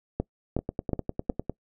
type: two click trains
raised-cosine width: 2 ms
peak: -16 / -12 dBFS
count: 10 / 4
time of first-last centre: 0.59-1.496 / 0.2-1.299 s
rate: 9.93 / 2.73 Hz
effects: noise-tail reverb RT60 0.1 s tail -23 dB re dry